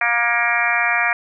harmonic tone with a mistuned harmonic, 236 Hz, A#3, 22 cents sharp, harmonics 3 / 4 / 5 / 6 / 7 / 8 / 9 / 10, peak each -24 / -28 / -26 / -25 / -22 / -22 / -25 / -22 dBFS, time 0.01-1.13 s, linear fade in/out 2 ms, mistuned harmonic 9, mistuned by +39 cents, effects none

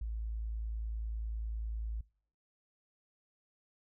sine tone, 55 Hz, A1, in tune, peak -35 dBFS, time 0.01-2.01 s, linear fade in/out 5 ms, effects noise-tail reverb RT60 0.5 s tail -24 dB re dry

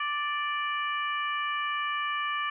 harmonic tone, 587 Hz, D5, 1 cent flat, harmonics 2 / 3 / 4 / 5, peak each -30 / -34 / -36 / -38 dBFS, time 0-2.5 s, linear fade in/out 5 ms, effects none

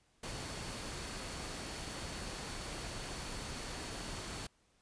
sine tone in noise, 4435 Hz, C#8, in tune, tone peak -54 dBFS, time 0.23-4.47 s, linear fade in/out 5 ms, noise pink, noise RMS -43 dBFS, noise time 0.23-4.47 s, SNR -14 dB, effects pink hiss -72 dBFS RMS until 4.81 s + resampled to 22050 Hz

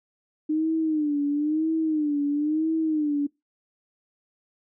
sine tone with vibrato, 304 Hz, D#4, 40 cents flat, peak -21 dBFS, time 0.49-3.27 s, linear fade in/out 10 ms, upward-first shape sine, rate 1 Hz, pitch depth 100 cents each way, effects noise-tail reverb RT60 0.2 s tail -23 dB re dry

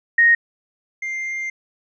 sine / triangle tone pair in turn, 1864.7 / 2101 Hz, A#6 / C7, 0 / +7 cents, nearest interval major second, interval 207 cents, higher second, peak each -10 / -22 dBFS, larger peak first, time 0.18-0.35 / 1.02-1.5 s, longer second, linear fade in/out 5 ms, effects resampled to 16000 Hz

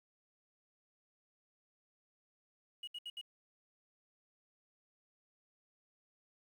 sine tone bursts, 2897 Hz, F#7, 37 cents flat, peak -39 dBFS, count 4, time 2.83-3.213 s, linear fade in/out 5 ms, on 44 ms, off 69 ms, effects tanh soft clip ceiling -41 dBFS + 11-bit

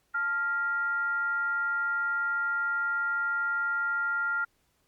sine tone with frequency modulation, 1396.9 Hz, F6, in tune, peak -26 dBFS, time 0.14-4.45 s, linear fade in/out 10 ms, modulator 522 Hz, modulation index 0.3, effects pink hiss -71 dBFS RMS until 4.87 s + Opus 48 kbps

